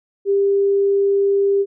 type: tone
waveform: sine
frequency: 397.6 Hz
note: G4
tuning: 25 cents sharp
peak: -13 dBFS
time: 0.25-1.66 s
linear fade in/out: 50 ms
effects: none